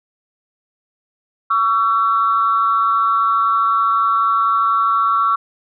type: tone pair together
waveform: sine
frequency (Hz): 1128.9 / 1344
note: C#6 / E6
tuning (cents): +31 / +33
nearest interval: minor third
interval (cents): 302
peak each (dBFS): -15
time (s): 1.5-5.36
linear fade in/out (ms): 10
effects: tanh soft clip ceiling -5 dBFS